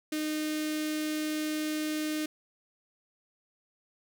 sawtooth tone with notch filter, 306.9 Hz, D#4, 24 cents flat, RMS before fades -32 dBFS, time 0.12-2.26 s, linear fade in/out 5 ms, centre 890 Hz, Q 0.64, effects none

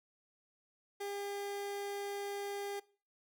30% pulse tone, 402.9 Hz, G4, 48 cents sharp, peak -36 dBFS, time 1-2.8 s, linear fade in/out 10 ms, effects noise-tail reverb RT60 0.4 s tail -21 dB re dry

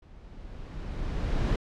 brown noise with level ramp, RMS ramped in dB -51 to -23 dBFS, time 0.02-1.56 s, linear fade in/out 5 ms, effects low-pass 5000 Hz 12 dB/octave

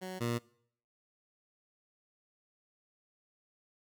15% pulse tone pair in turn, 185.7 / 118.51 Hz, F#3 / A#2, +7 / +29 cents, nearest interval minor sixth, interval 778 cents, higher first, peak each -33 / -25 dBFS, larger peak second, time 0.01-0.2 / 0.2-0.39 s, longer neither, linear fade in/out 20 ms, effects noise-tail reverb RT60 0.6 s tail -22 dB re dry

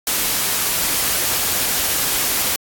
white noise, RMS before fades -19 dBFS, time 0.07-2.56 s, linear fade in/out 2 ms, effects AAC 64 kbps

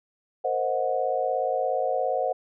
sine chord, C half-diminished seventh, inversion third, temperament equal with one note detuned, 466.2 / 523.3 / 622.3 / 732.3 Hz, Bb4 / C5 / Eb5 / Gb5, 0 / 0 / 0 / -18 cents, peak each -32 / -27 / -30 / -27 dBFS, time 0.44-2.33 s, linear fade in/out 10 ms, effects none

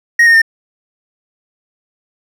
triangle tone with pitch steps, 1876 / 1842.7 / 1810 Hz, A#6 / A#6 / A6, +11 / -21 / +48 cents, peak -3 dBFS, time 0.19-0.418 s, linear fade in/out 5 ms, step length 76 ms, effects none

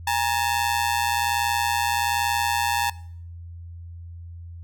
sawtooth ring-modulated tone, 880 Hz, A5, in tune, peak -14 dBFS, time 0.07-2.9 s, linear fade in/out 5 ms, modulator 60.6 Hz, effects noise-tail reverb RT60 0.6 s tail -21 dB re dry + added 85 Hz sine -36 dBFS peak until 4.63 s

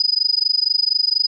sine tone with amplitude modulation, 4973 Hz, D#8, 2 cents flat, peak -11 dBFS, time 0-1.27 s, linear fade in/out 2 ms, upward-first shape sine, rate 24.2 Hz, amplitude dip 100%, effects none

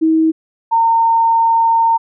sine tone pair in turn, 319.9 / 913.7 Hz, D#4 / A#5, +48 / -35 cents, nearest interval octave + tritone, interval 1817 cents, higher second, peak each -9 dBFS, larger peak neither, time 0.01-0.32 / 0.71-1.98 s, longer second, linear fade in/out 20 ms, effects none

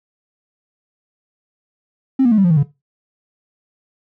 triangle tone with pitch steps, 265.5 / 239.3 / 215.7 / 194.36 / 175.16 / 157.87 / 142.28 Hz, C4 / A#3 / A3 / G3 / F3 / D#3 / C#3, +25 / +46 / -34 / -15 / +5 / +25 / +45 cents, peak -6 dBFS, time 2.19-2.631 s, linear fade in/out 10 ms, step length 63 ms, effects noise-tail reverb RT60 0.2 s tail -18 dB re dry + tanh soft clip ceiling -7 dBFS

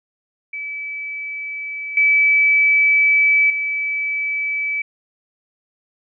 sine tone with level steps, 2300 Hz, D7, 37 cents flat, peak -25 / -11 / -19 dBFS, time 0.53-4.82 s, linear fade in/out 5 ms, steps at 1.97 / 3.5 s, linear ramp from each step 2 ms, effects none

